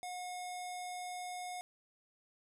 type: tone with low-pass filter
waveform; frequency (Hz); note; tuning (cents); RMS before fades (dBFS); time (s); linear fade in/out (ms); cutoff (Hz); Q
square; 723; F#5; -40; -43; 0.03-1.61; 0; 9600; 2.2
effects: none